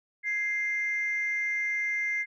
sine tone pair together, 1671.3 / 2093 Hz, G#6 / C7, +10 / 0 cents, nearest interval major third, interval 390 cents, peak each -35 / -26 dBFS, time 0.23-2.26 s, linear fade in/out 50 ms, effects tanh soft clip ceiling -22 dBFS

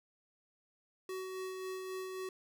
square tone with tremolo, 375.1 Hz, F#4, 24 cents sharp, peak -39 dBFS, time 1.09-2.29 s, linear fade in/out 2 ms, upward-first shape sine, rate 3.7 Hz, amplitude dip 30%, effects none

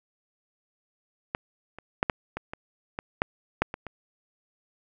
clicks, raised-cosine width 0.5 ms, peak -12 / -26 / -7 / -8 / -17 / -20 / -16 / -7 / -6 / -18 / -22 dBFS, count 11, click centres 1.349 / 1.786 / 2.029 / 2.098 / 2.37 / 2.535 / 2.989 / 3.219 / 3.62 / 3.741 / 3.867 s, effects none

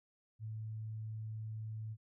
sine tone, 109.5 Hz, A2, 8 cents flat, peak -40 dBFS, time 0.39-1.97 s, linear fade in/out 50 ms, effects none

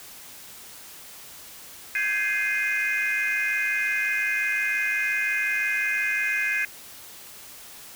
sine chord, Ab major seventh, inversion third, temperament equal with one note detuned, 1568 / 1673.7 / 2093 / 2489 Hz, G6 / Ab6 / C7 / Eb7, 0 / +13 / 0 / 0 cents, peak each -29 / -27 / -26 / -26 dBFS, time 1.95-6.65 s, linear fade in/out 2 ms, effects tanh soft clip ceiling -17 dBFS + white hiss -44 dBFS RMS until 7.95 s

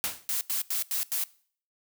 white noise with exponential decay, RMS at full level -26 dBFS, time 0.04-0.28 s, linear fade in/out 0 ms, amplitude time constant 51 ms
blue noise bursts, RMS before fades -29 dBFS, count 5, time 0.29-1.238 s, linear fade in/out 0 ms, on 120 ms, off 87 ms
effects noise-tail reverb RT60 0.5 s tail -21 dB re dry

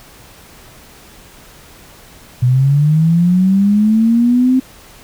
sine linear sweep, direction up, 121.6 to 261.6 Hz, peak -8 dBFS, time 2.42-4.6 s, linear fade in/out 10 ms, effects pink hiss -41 dBFS RMS until 5.03 s

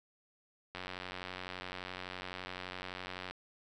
click train, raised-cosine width 0.3 ms, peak -25 dBFS, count 236, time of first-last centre 0.75-3.31 s, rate 91.8 Hz, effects none

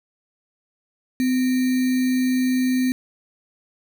sine tone with sample-and-hold, 255 Hz, C4, 44 cents flat, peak -17 dBFS, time 1.2-2.92 s, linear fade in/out 0 ms, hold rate 2100 Hz, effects none

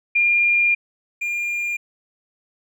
sine / triangle tone pair in turn, 2406 / 2406 Hz, D7 / D7, +41 / +41 cents, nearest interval unison, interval 0 cents, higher neither, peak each -14 / -20 dBFS, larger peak first, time 0.15-0.75 / 1.21-1.77 s, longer first, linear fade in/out 10 ms, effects none

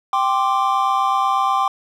triangle chord, G suspended fourth, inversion none, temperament equal, 784 / 1046.5 / 1174.7 Hz, G5 / C6 / D6, 0 / 0 / 0 cents, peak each -18 dBFS, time 0.13-1.68 s, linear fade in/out 2 ms, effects none

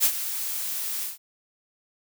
blue noise with ADSR envelope, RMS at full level -18 dBFS, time 0-1.18 s, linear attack 40 ms, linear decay 71 ms, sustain -12 dB, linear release 140 ms, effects none

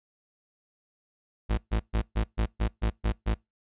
40% pulse tone bursts, 54.8 Hz, A1, 6 cents flat, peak -22 dBFS, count 9, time 1.49-3.349 s, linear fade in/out 20 ms, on 91 ms, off 130 ms, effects noise-tail reverb RT60 0.2 s tail -25 dB re dry + resampled to 8000 Hz

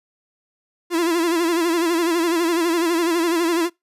45% pulse tone with vibrato, 337.6 Hz, E4, 41 cents sharp, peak -17 dBFS, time 0.9-3.7 s, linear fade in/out 50 ms, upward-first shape sine, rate 12 Hz, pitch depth 82 cents each way, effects noise-tail reverb RT60 0.2 s tail -26 dB re dry + resampled to 32000 Hz

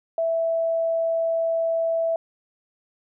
sine tone, 659.3 Hz, E5, in tune, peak -20 dBFS, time 0.18-2.16 s, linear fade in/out 2 ms, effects none

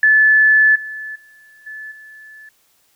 sine tone with level steps, 1735 Hz, A6, 25 cents flat, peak -8 / -26 / -44 / -29 / -37 dBFS, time 0.03-2.49 s, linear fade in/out 2 ms, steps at 0.75 / 1.15 / 1.66 / 1.91 s, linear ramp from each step 10 ms, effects white hiss -59 dBFS RMS until 2.95 s

